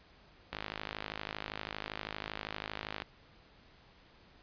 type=click train; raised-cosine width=0.3 ms; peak=-21 dBFS; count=132; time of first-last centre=0.53-3.02 s; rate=52.6 Hz; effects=pink hiss -61 dBFS RMS until 4.42 s + resampled to 11025 Hz